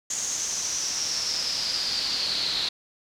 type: noise with band-pass filter sweep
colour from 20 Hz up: brown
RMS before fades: -28 dBFS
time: 0.1-2.69 s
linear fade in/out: 5 ms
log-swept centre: 6700 to 4100 Hz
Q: 8.5
effects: none